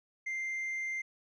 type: tone with tanh clipping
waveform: sine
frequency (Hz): 2093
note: C7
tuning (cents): 0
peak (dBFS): -34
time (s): 0.26-1.02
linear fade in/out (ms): 10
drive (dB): 2
effects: none